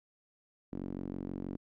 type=tone with band-pass filter; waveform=sawtooth; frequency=46.25 Hz; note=F#1; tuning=in tune; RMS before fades=-40 dBFS; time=0.72-1.57 s; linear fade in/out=10 ms; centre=270 Hz; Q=2.4; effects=none